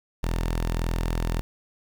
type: tone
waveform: sawtooth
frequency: 41.69 Hz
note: E1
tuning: 20 cents sharp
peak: -20 dBFS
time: 0.23-1.41 s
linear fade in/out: 0 ms
effects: 8-bit